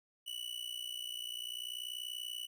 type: tone with amplitude modulation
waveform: 45% pulse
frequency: 2960 Hz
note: F#7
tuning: in tune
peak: -36 dBFS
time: 0.26-2.47 s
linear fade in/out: 20 ms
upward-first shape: sine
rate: 60.4 Hz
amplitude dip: 85%
effects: none